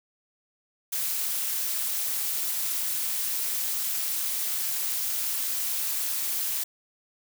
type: noise with amplitude modulation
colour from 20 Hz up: blue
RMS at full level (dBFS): -26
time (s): 0.92-6.64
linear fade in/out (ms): 10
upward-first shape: sine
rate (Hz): 238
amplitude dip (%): 60
effects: none